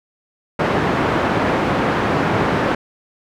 pink band-pass noise, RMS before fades -18 dBFS, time 0.59-2.75 s, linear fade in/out 5 ms, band 140 to 1600 Hz, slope 12 dB/octave, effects none

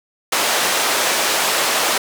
pink band-pass noise, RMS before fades -18 dBFS, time 0.32-1.98 s, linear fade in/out 5 ms, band 560 to 12000 Hz, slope 12 dB/octave, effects none

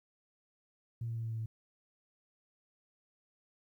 sine tone with pitch steps, 116.1 / 115.16 / 114.24 / 113.32 / 112.4 / 111.5 Hz, A#2 / A#2 / A#2 / A#2 / A2 / A2, -7 / -21 / -35 / -49 / +37 / +23 cents, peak -34 dBFS, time 1.01-1.46 s, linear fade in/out 5 ms, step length 75 ms, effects tanh soft clip ceiling -30 dBFS + 12-bit

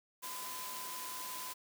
sine tone in noise, 1013 Hz, B5, 44 cents sharp, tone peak -46 dBFS, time 0.22-1.54 s, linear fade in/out 20 ms, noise white, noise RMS -44 dBFS, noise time 0.22-1.54 s, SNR -5 dB, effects high-pass 200 Hz 12 dB/octave

